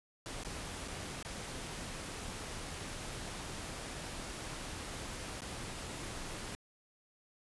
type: noise with dropouts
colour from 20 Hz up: pink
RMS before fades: -43 dBFS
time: 0.26-6.55 s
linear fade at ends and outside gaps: 0 ms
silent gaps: 0.435-0.448 / 0.877-0.882 / 1.227-1.249 / 5.407-5.419 s
effects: resampled to 24000 Hz